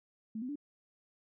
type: tone with pitch steps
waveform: sine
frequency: 220 / 252.7 / 290.3 Hz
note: A3 / B3 / D4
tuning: 0 / +40 / -20 cents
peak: -36 dBFS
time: 0.35-0.557 s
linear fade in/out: 5 ms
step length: 69 ms
effects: none